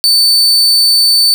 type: tone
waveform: 40% pulse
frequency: 4530 Hz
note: C#8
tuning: 37 cents sharp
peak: -5 dBFS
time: 0.04-1.34 s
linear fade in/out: 0 ms
effects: none